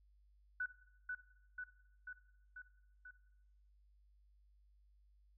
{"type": "tone with echo", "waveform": "sine", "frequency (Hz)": 1489, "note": "F#6", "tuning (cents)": 11, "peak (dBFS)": -36, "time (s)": [0.6, 0.66], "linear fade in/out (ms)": 5, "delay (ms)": 490, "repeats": 5, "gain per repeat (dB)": -3, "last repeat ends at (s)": 3.11, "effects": ["noise-tail reverb RT60 0.9 s tail -17 dB re dry", "added 50 Hz sine -66 dBFS peak until 5.37 s"]}